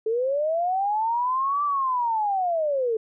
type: linear two-way sweep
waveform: sine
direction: up then down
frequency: 430 to 1174.7 to 430 Hz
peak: -21 dBFS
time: 0.06-2.97 s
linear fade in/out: 5 ms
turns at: 1.64 s
effects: none